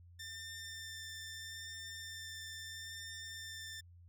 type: tone with vibrato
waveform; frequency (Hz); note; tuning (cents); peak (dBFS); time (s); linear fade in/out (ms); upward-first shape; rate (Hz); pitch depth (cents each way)
15% pulse; 1791; A6; +30; -39; 0.19-3.81; 10; sine; 0.77; 8
effects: added 87 Hz sine -56 dBFS peak until 4.08 s